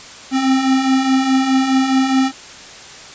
square beating tone pair, 260.3 / 265.1 Hz, C4 / C4, -9 / +23 cents, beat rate 4.8 Hz, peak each -21 / -14 dBFS, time 0.31-2.32 s, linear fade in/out 50 ms, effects white hiss -36 dBFS RMS until 3.14 s + resampled to 16000 Hz

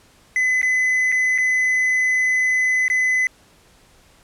triangle tone with dropouts, 2018 Hz, B6, 37 cents sharp, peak -14 dBFS, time 0.36-3.27 s, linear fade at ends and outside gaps 1 ms, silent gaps 0.616-0.629 / 1.119-1.123 / 1.379-1.384 / 2.881-2.9 s, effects pink hiss -53 dBFS RMS until 4.23 s + low-pass 11000 Hz 12 dB/octave

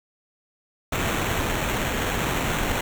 pink noise with sample-and-hold, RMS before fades -25 dBFS, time 0.92-2.81 s, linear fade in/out 5 ms, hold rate 4900 Hz, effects none

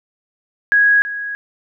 sine tone with echo, 1657 Hz, G#6, 4 cents flat, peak -9 dBFS, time 0.72-1.02 s, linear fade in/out 0 ms, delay 330 ms, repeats 1, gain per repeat -13 dB, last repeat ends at 1.35 s, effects none

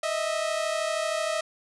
sawtooth tone pair together, 620 / 653 Hz, D#5 / E5, -6 / -17 cents, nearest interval minor second, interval 89 cents, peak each -25 dBFS, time 0.03-1.41 s, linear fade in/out 5 ms, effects resampled to 24000 Hz + 10-bit

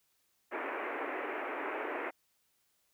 pink band-pass noise, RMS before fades -38 dBFS, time 0.51-2.11 s, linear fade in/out 20 ms, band 300 to 2400 Hz, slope 48 dB/octave, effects white hiss -75 dBFS RMS until 2.93 s

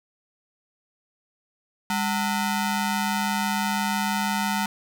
sawtooth ring-modulated tone, 552 Hz, C#5, 7 cents flat, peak -16 dBFS, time 1.9-4.66 s, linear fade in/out 2 ms, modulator 349 Hz, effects none

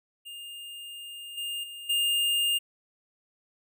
square tone with level steps, 2820 Hz, F7, 16 cents sharp, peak -40 / -32 / -40 / -24 dBFS, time 0.25-2.59 s, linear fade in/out 20 ms, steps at 1.37 / 1.63 / 1.89 s, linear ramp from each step 10 ms, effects none

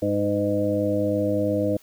harmonic tone with a mistuned harmonic, 102.6 Hz, G#2, 21 cents flat, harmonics 1 / 2 / 3 / 5 / 6, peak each -29 / -29 / -25 / -25 / -27 dBFS, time 0.02-1.77 s, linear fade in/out 5 ms, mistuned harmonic 5, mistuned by -21 cents, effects white hiss -55 dBFS RMS until 1.82 s

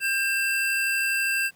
square tone pair together, 1594.7 / 2682 Hz, G6 / E7, +29 / +29 cents, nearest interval major sixth, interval 900 cents, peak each -26 dBFS, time 0-1.51 s, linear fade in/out 50 ms, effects pink hiss -60 dBFS RMS until 1.55 s + high-pass 100 Hz 12 dB/octave

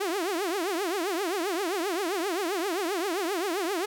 sawtooth tone with vibrato, 366.2 Hz, F#4, 18 cents flat, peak -23 dBFS, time 0-3.86 s, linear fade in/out 10 ms, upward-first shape triangle, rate 7.6 Hz, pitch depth 270 cents each way, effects none

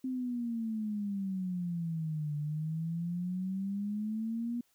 sine exponential two-way sweep, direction down then up, 261.6 to 146.9 to 241.7 Hz, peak -32 dBFS, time 0.04-4.61 s, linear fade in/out 5 ms, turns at 2.36 s, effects white hiss -72 dBFS RMS until 4.74 s

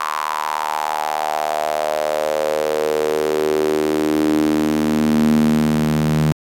sawtooth tone with high-pass filter sweep, 76.7 Hz, D#2, 24 cents flat, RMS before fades -18 dBFS, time 0-6.32 s, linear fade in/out 0 ms, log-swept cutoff 1100 to 170 Hz, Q 5.8, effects AAC 64 kbps

